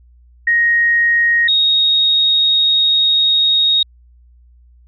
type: tone pair in turn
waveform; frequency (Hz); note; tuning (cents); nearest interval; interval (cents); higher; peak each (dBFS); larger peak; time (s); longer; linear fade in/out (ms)
sine; 1874 / 3748; A#6 / A#7; +9 / +9; octave; 1200; second; -10; neither; 0.47-1.48 / 1.48-3.83; second; 5
effects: added 60 Hz sine -44 dBFS peak until 4.87 s